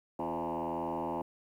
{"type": "tone with frequency modulation", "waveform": "sine", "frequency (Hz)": 591, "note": "D5", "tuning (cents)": 11, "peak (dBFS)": -31, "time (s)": [0.19, 1.22], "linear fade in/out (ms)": 5, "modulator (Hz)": 81.4, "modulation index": 4.7, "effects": ["tanh soft clip ceiling -29 dBFS", "11-bit"]}